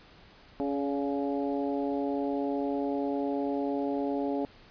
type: harmonic tone with a mistuned harmonic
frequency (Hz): 140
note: C#3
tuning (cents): +18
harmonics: 2 / 3 / 4 / 5 / 6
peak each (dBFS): -30 / -34 / -36 / -38 / -40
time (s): 0.6-4.45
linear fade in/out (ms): 0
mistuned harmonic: 4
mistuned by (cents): +29
effects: pink hiss -55 dBFS RMS until 4.7 s + resampled to 11025 Hz